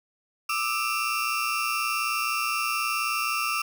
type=tone cluster; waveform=35% pulse; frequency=1186 / 1305 / 2734 Hz; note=D6 / E6 / F7; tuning=+17 / -18 / -37 cents; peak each=-28 dBFS; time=0.49-3.62 s; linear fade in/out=5 ms; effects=none